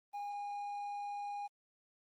triangle tone with quantisation, 816 Hz, G#5, 31 cents flat, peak -37 dBFS, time 0.13-1.48 s, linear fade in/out 20 ms, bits 11, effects Opus 24 kbps

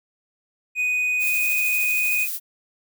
triangle tone, 2489 Hz, D#7, in tune, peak -18 dBFS, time 0.75-2.28 s, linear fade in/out 50 ms
violet noise with tremolo, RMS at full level -27 dBFS, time 1.19-2.4 s, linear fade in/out 50 ms, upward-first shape sine, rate 13 Hz, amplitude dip 25%
effects none

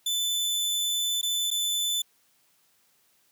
sawtooth tone with dropouts, 3511 Hz, A7, 4 cents flat, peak -22 dBFS, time 0.06-2.02 s, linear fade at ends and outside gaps 5 ms, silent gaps 1.214-1.229 / 1.505-1.512 s, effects white hiss -66 dBFS RMS until 3.31 s + high-pass 80 Hz 12 dB/octave

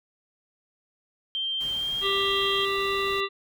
sine tone with pitch glide, 3153 to 3225 Hz, G7 to G7, +9 to +48 cents, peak -26 dBFS, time 1.35-2.65 s, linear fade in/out 0 ms, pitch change +39 cents, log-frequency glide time 1.72-1.99 s
pink noise, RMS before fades -44 dBFS, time 1.6-3.21 s, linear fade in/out 10 ms
harmonic tone, 393.8 Hz, G4, 8 cents sharp, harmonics 1 / 3 / 5 / 7 / 9 / 10, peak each -28 / -29 / -33 / -32 / -35 / -35 dBFS, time 2.01-3.29 s, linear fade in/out 50 ms
effects none

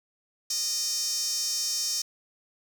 sawtooth tone with high-pass filter, 615 Hz, D#5, 20 cents flat, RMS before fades -29 dBFS, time 0.5-2.02 s, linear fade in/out 5 ms, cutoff 5700 Hz, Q 6.1, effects 8-bit

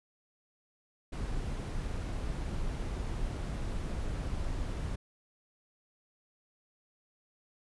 brown noise, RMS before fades -35 dBFS, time 1.12-4.96 s, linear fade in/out 10 ms, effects resampled to 24000 Hz

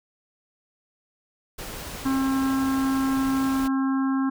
pink noise, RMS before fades -36 dBFS, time 1.58-3.68 s, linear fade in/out 10 ms
harmonic tone, 267.7 Hz, C4, 40 cents sharp, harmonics 1 / 3 / 4 / 5 / 6, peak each -21 / -37 / -33 / -37 / -39 dBFS, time 2.05-4.3 s, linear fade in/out 10 ms
effects none

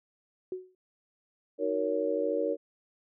sine tone with exponential decay, 370 Hz, F#4, in tune, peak -29 dBFS, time 0.52-0.75 s, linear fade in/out 2 ms, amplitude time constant 50 ms
sine chord, D# minor seventh, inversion none, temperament just, 311.1 / 373.4 / 466.7 / 560 Hz, D#4 / F#4 / A#4 / C#5, 0 / +16 / +2 / +18 cents, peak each -34 / -36 / -30 / -31 dBFS, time 1.58-2.57 s, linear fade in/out 50 ms
effects none

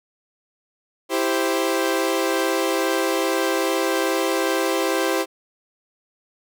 sawtooth chord, C major, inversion first, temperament equal, 329.6 / 392 / 523.3 Hz, E4 / G4 / C5, 0 / 0 / 0 cents, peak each -20 dBFS, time 1.09-5.26 s, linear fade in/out 50 ms, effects none

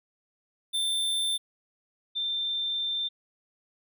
square / sine tone pair in turn, 3562 / 3576 Hz, A7 / A7, +21 / +27 cents, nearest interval unison, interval 6 cents, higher second, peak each -26 / -27 dBFS, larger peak first, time 0.73-1.38 / 2.15-3.09 s, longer second, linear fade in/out 20 ms, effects none

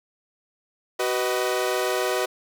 sawtooth chord, B major, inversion second, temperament equal with one note detuned, 377.1 / 493.9 / 622.3 Hz, F#4 / B4 / D#5, +33 / 0 / 0 cents, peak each -22 / -23 / -24 dBFS, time 0.99-2.26 s, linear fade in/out 10 ms, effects none

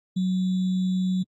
sine tone with sample-and-hold, 185.3 Hz, F#3, 3 cents sharp, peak -21 dBFS, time 0.16-1.23 s, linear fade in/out 10 ms, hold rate 3675 Hz, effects low-pass 6000 Hz 12 dB/octave + AAC 32 kbps

